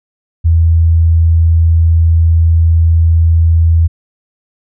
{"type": "tone", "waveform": "sine", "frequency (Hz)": 82.41, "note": "E2", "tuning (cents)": 0, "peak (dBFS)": -5, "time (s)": [0.44, 3.88], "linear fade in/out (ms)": 20, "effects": []}